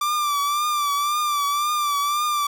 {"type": "tone with vibrato", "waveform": "45% pulse", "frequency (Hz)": 1174.7, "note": "D6", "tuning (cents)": 0, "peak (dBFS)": -20, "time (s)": [0.01, 2.47], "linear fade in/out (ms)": 5, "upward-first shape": "triangle", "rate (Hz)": 1.9, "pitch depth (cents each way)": 61, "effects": []}